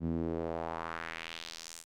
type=tone with band-pass filter sweep; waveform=sawtooth; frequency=82.41 Hz; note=E2; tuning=in tune; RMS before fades=-38 dBFS; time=0-1.85 s; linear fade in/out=50 ms; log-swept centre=200 to 8800 Hz; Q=1.9; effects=none